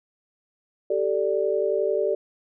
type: chord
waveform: sine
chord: G suspended second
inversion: none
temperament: equal with one note detuned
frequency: 388.8 / 440 / 587.3 Hz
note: G4 / A4 / D5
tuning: -14 / 0 / 0 cents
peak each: -25 dBFS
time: 0.9-2.15 s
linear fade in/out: 5 ms
effects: none